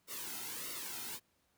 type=noise with flanger; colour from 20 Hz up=white; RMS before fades=-43 dBFS; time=0.07-1.2 s; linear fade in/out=50 ms; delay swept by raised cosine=1.2 to 1.78 ms; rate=1.6 Hz; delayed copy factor=-0.75; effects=pink hiss -75 dBFS RMS until 1.57 s + high-pass 60 Hz 12 dB/octave